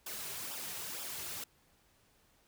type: noise with flanger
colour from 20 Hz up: white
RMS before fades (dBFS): -42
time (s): 0.06-1.44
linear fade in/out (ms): 5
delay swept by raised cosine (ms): 0.47 to 4.07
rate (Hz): 2.1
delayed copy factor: -0.65
effects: pink hiss -69 dBFS RMS until 2.47 s